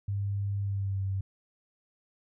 sine tone with pitch glide, 100 to 96.71 Hz, G2 to G2, +35 to -23 cents, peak -28 dBFS, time 0.08-1.21 s, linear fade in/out 5 ms, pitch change -58 cents, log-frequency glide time 0.62-1.03 s, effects none

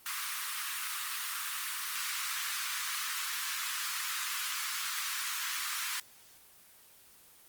pink high-pass noise, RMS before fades -36 dBFS, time 0.06-6 s, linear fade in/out 2 ms, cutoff 1100 Hz, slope 48 dB/octave, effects white hiss -58 dBFS RMS until 7.48 s + Opus 24 kbps

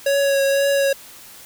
square tone with vibrato, 554.4 Hz, C#5, in tune, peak -16 dBFS, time 0.06-0.93 s, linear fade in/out 5 ms, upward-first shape triangle, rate 2 Hz, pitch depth 21 cents each way, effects white hiss -42 dBFS RMS until 1.45 s

